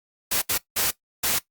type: noise bursts at uneven times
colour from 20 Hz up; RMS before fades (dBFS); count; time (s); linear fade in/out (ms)
white; -23; 4; 0.31-0.42 / 0.49-0.58 / 0.76-0.91 / 1.23-1.39; 10
effects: noise-tail reverb RT60 0.1 s tail -17 dB re dry + Opus 48 kbps